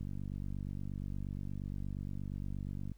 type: click train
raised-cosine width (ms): 5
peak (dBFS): -29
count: 142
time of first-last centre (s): 0.01-2.917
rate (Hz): 48.5
effects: added 50 Hz sine -56 dBFS peak until 2.97 s + pink hiss -73 dBFS RMS until 2.97 s